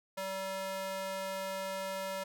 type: tone with high-pass filter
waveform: square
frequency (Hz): 191.9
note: G3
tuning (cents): -37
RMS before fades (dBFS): -38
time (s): 0.17-2.24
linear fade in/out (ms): 10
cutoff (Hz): 570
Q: 1.3
effects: none